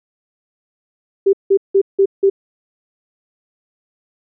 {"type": "tone bursts", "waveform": "sine", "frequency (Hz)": 392, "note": "G4", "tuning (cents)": 0, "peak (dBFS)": -8, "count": 5, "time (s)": [1.26, 2.3], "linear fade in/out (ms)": 10, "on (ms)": 72, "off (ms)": 170, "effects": []}